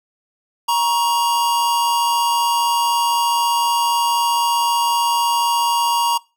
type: tone pair together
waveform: square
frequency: 944.8 / 1108.7 Hz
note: A#5 / C#6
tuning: +23 / 0 cents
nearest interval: minor third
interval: 277 cents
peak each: -16 / -24 dBFS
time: 0.68-6.18 s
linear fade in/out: 10 ms
effects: noise-tail reverb RT60 0.3 s tail -23 dB re dry